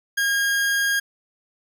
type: tone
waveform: 40% pulse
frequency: 1626 Hz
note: G#6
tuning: 37 cents flat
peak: -18 dBFS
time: 0.17-1 s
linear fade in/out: 10 ms
effects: none